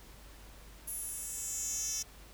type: tone with high-pass filter sweep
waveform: 10% pulse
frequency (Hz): 439.2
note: A4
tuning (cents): -3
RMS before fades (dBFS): -38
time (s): 0.87-2.03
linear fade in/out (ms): 10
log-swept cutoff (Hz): 11000 to 5500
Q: 4.2
effects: added 50 Hz sine -53 dBFS peak until 2.33 s + pink hiss -56 dBFS RMS until 2.33 s